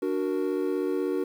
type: chord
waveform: triangle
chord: D augmented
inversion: none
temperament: equal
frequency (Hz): 293.7 / 370 / 466.2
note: D4 / F#4 / A#4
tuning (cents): 0 / 0 / 0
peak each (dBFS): -28 / -26 / -29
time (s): 0.02-1.24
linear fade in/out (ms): 5
effects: 9-bit